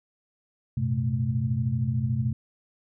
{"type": "tone cluster", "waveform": "sine", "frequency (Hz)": [94.4, 113.2, 126.5, 217.7], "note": ["F#2", "A2", "B2", "A3"], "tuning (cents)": [35, 50, 42, -18], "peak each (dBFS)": [-32, -31, -25, -32], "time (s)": [0.77, 2.33], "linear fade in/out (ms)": 5, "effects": []}